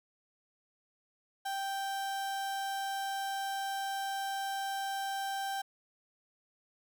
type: tone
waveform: 35% pulse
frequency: 784 Hz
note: G5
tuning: in tune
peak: -32 dBFS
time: 1.45-5.62 s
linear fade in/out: 10 ms
effects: none

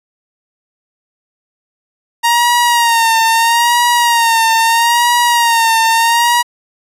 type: tone with vibrato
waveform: sawtooth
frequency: 932 Hz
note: A#5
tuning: 1 cent flat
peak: -5 dBFS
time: 2.23-6.43 s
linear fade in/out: 20 ms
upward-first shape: sine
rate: 0.77 Hz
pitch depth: 55 cents each way
effects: resampled to 32000 Hz

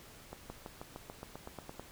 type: accelerating click train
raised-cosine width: 1 ms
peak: -29 dBFS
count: 12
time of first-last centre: 0.33-1.796 s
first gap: 170 ms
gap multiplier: 0.95
effects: pink hiss -55 dBFS RMS until 1.91 s

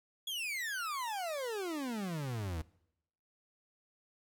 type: exponential sweep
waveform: 40% pulse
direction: down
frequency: 3404 to 75.4 Hz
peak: -35 dBFS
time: 0.27-2.62 s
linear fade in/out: 5 ms
effects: noise-tail reverb RT60 0.8 s tail -22 dB re dry

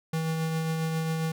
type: tone with tremolo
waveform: square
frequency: 161 Hz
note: E3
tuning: 41 cents flat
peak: -26 dBFS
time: 0.13-1.32 s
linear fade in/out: 5 ms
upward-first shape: triangle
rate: 7.4 Hz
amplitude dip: 30%
effects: none

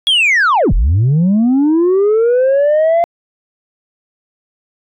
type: linear two-way sweep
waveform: sine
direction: down then up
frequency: 3379 to 31.8 to 692 Hz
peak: -6 dBFS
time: 0.07-3.04 s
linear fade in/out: 0 ms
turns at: 0.73 s
effects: tanh soft clip ceiling -7 dBFS

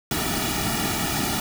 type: noise with comb filter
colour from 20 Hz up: pink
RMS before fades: -25 dBFS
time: 0.11-1.4 s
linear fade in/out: 2 ms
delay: 1.9 ms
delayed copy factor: -0.9
effects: none

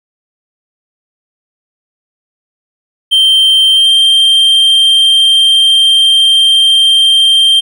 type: tone with pitch glide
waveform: triangle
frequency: 3136 to 3163 Hz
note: G7 to G7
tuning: 0 to +15 cents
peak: -3 dBFS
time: 3.11-7.61 s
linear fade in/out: 20 ms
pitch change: +15 cents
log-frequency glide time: 3.71-3.91 s
effects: none

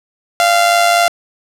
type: tone with amplitude modulation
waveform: sawtooth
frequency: 692 Hz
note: F5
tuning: 16 cents flat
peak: -3 dBFS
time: 0.4-1.08 s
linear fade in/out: 0 ms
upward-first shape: sine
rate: 104 Hz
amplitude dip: 50%
effects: low-pass 12000 Hz 12 dB/octave

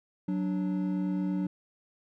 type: tone pair together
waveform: triangle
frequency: 185.02 / 293.7 Hz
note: F#3 / D4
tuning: 0 / 0 cents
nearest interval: minor sixth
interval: 800 cents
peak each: -27 / -30 dBFS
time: 0.28-1.47 s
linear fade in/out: 5 ms
effects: none

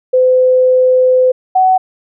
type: tone pair in turn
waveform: sine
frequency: 510 / 749.2 Hz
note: C5 / F#5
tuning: -44 / +21 cents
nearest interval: perfect fifth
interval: 665 cents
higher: second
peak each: -6 dBFS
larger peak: neither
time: 0.13-1.32 / 1.55-1.78 s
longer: first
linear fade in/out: 10 ms
effects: none

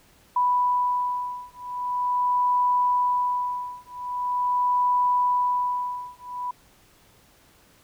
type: beating tone pair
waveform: sine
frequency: 987.8 / 988.23 Hz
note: B5 / B5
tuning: 0 / +1 cents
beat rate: 0.43 Hz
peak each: -24 dBFS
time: 0.36-6.51 s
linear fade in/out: 5 ms
effects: pink hiss -57 dBFS RMS until 7.83 s

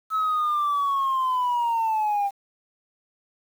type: linear sweep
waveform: sine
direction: down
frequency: 1300 to 790 Hz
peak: -19 dBFS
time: 0.1-2.31 s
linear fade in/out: 50 ms
effects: tanh soft clip ceiling -18 dBFS + 8-bit

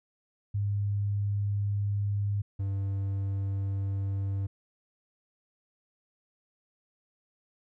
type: tone pair in turn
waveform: sine / triangle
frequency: 101.6 / 98.07 Hz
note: G#2 / G2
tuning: -38 / +1 cents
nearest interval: minor second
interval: 61 cents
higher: first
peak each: -26 dBFS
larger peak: neither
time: 0.54-2.42 / 2.59-4.47 s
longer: neither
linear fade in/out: 10 ms
effects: none

